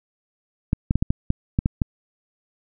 clicks, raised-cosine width 5 ms, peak -6 dBFS, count 9, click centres 0.731 / 0.909 / 0.956 / 1.025 / 1.105 / 1.304 / 1.589 / 1.659 / 1.818 s, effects none

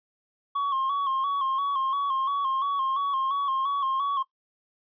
triangle tone with vibrato, 1095 Hz, C#6, 22 cents flat, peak -22 dBFS, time 0.55-4.23 s, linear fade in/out 10 ms, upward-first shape square, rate 2.9 Hz, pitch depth 48 cents each way, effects noise-tail reverb RT60 0.1 s tail -17 dB re dry + resampled to 11025 Hz

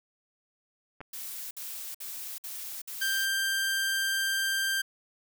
clicks, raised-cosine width 0.5 ms, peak -28 dBFS, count 2, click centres 1.006 / 1.013 s
blue noise bursts, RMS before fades -39 dBFS, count 5, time 1.13-3.254 s, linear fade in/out 5 ms, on 380 ms, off 56 ms
sawtooth tone, 1579 Hz, G6, 12 cents sharp, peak -23 dBFS, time 3.01-4.82 s, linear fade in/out 10 ms
effects none

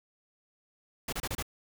pink noise bursts, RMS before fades -34 dBFS, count 5, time 1.08-1.426 s, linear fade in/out 5 ms, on 46 ms, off 29 ms, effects none

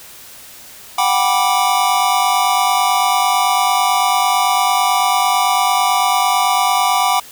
square chord, G major seventh, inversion third, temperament just, 735 / 784 / 980 / 1176 Hz, F#5 / G5 / B5 / D6, -12 / 0 / -14 / +2 cents, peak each -19 dBFS, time 0.98-7.2 s, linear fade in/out 5 ms, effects white hiss -38 dBFS RMS until 7.31 s

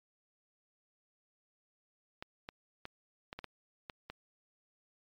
clicks, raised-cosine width 0.3 ms, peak -26 dBFS, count 8, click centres 2.225 / 2.489 / 2.854 / 3.329 / 3.39 / 3.443 / 3.898 / 4.1 s, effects MP3 96 kbps

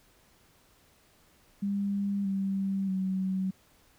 sine tone with pitch steps, 200.2 / 194.5 / 188.96 Hz, G3 / G3 / F#3, +37 / -13 / +37 cents, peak -27 dBFS, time 1.62-3.51 s, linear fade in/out 10 ms, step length 630 ms, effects pink hiss -63 dBFS RMS until 3.98 s

